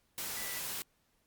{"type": "tone in noise", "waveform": "sine", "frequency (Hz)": 1975.5, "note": "B6", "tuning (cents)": 0, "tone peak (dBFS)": -45, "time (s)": [0.37, 0.59], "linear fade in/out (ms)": 0, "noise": "white", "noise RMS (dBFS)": -39, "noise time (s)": [0.18, 0.82], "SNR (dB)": -9, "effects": ["pink hiss -74 dBFS RMS until 1.26 s", "Opus 48 kbps"]}